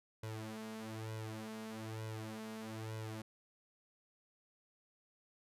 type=tone with flanger; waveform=sawtooth; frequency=110 Hz; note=A2; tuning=in tune; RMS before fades=-45 dBFS; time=0.23-3.22 s; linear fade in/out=5 ms; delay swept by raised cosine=2 to 4.8 ms; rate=1.1 Hz; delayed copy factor=+0.9; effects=resampled to 32000 Hz